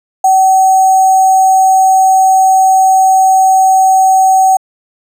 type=tone with sample-and-hold; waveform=sine; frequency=760 Hz; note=F#5; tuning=46 cents sharp; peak=-4 dBFS; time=0.24-4.57 s; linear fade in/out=5 ms; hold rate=7350 Hz; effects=low-pass 12000 Hz 12 dB/octave